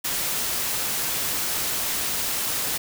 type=noise; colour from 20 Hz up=white; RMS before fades=-26 dBFS; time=0.04-2.78 s; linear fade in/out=10 ms; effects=none